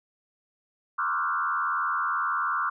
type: tone with frequency modulation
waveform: sine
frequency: 1258 Hz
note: D#6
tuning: 19 cents sharp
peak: -24 dBFS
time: 0.98-2.7 s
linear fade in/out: 10 ms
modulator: 81.4 Hz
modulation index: 2.6
effects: none